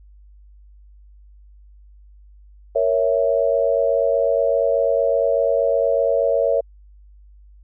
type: chord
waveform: sine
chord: A# diminished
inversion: none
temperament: equal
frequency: 466.2 / 554.4 / 659.3 Hz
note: A#4 / C#5 / E5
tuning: 0 / 0 / 0 cents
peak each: -21 / -18 / -21 dBFS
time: 2.75-6.61 s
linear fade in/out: 10 ms
effects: added 50 Hz sine -44 dBFS peak until 7.63 s